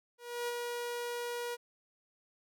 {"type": "tone with ADSR envelope", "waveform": "sawtooth", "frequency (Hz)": 480, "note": "B4", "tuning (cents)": -49, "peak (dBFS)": -29, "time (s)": [0.18, 1.57], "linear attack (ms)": 300, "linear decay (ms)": 30, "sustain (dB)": -3, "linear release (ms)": 34, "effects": []}